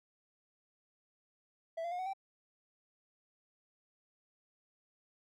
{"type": "tone with pitch steps", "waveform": "triangle", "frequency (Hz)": [659.3, 686.9, 715.7, 745.6, 776.8], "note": ["E5", "F5", "F5", "F#5", "G5"], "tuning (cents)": [0, -29, 42, 13, -16], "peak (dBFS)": -34, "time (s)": [1.77, 2.135], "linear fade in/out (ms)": 10, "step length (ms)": 73, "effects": []}